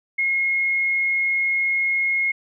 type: tone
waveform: sine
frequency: 2157 Hz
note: C#7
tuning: 48 cents flat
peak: -18 dBFS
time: 0.18-2.32 s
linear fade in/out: 10 ms
effects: none